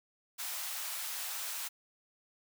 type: high-pass noise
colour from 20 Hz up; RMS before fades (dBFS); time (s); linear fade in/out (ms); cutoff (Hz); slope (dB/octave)
white; -39; 0.38-1.69; 20; 690; 24
effects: none